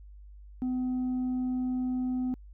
triangle tone with tanh clipping, 253.5 Hz, B3, 45 cents sharp, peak -28 dBFS, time 0.62-2.34 s, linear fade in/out 0 ms, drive 7 dB, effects added 50 Hz sine -46 dBFS peak until 2.53 s

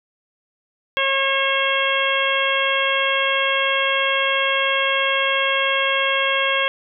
harmonic tone, 543 Hz, C#5, 36 cents flat, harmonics 1 / 2 / 3 / 4 / 5 / 6, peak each -24 / -24 / -24 / -24 / -24 / -24 dBFS, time 0.97-6.68 s, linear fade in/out 0 ms, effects none

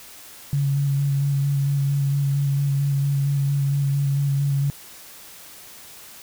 sine tone with vibrato, 140 Hz, C#3, 18 cents sharp, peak -18 dBFS, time 0.53-4.7 s, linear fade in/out 0 ms, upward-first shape square, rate 4.4 Hz, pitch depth 16 cents each way, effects white hiss -43 dBFS RMS until 6.22 s

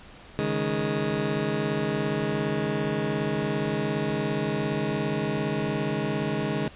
20% pulse chord, C# suspended second, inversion none, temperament just, 138.59 / 155.92 / 207.9 Hz, C#3 / D#3 / G#3, 0 / +4 / +2 cents, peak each -26 / -25 / -24 dBFS, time 0.39-6.68 s, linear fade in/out 0 ms, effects pink hiss -48 dBFS RMS until 6.75 s + resampled to 8000 Hz

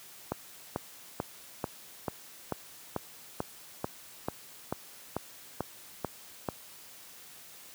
click train, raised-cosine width 1 ms, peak -16 dBFS, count 15, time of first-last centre 0.32-6.487 s, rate 2.27 Hz, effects white hiss -51 dBFS RMS until 7.74 s + high-pass 80 Hz 12 dB/octave

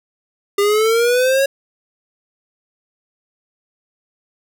square exponential sweep, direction up, 399.9 to 554.4 Hz, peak -13 dBFS, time 0.58-1.46 s, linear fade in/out 5 ms, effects none

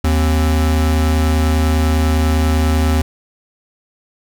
square tone pair together, 77.7 / 263.2 Hz, D#2 / C4, -2 / +10 cents, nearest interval octave + major sixth, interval 2112 cents, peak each -13 / -22 dBFS, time 0.04-3.02 s, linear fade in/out 5 ms, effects none

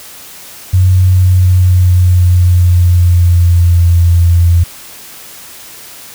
sine tone with pitch glide, 92.5 to 85.81 Hz, F#2 to F2, 0 to -30 cents, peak -4 dBFS, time 0.73-4.64 s, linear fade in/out 10 ms, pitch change -130 cents, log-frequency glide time 1.02-3.94 s, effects white hiss -32 dBFS RMS until 6.14 s

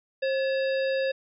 harmonic tone with a mistuned harmonic, 534 Hz, C5, 35 cents sharp, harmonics 1 / 3 / 5 / 7 / 9, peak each -24 / -34 / -38 / -41 / -43 dBFS, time 0.22-1.12 s, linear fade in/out 10 ms, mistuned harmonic 3, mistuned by +110 cents, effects none

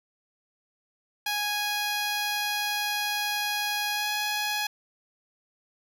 10% pulse tone with pitch glide, 829 to 836.2 Hz, G#5 to G#5, -3 to +12 cents, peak -18 dBFS, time 1.26-4.67 s, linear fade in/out 5 ms, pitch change +15 cents, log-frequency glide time 3.92-4.08 s, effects none

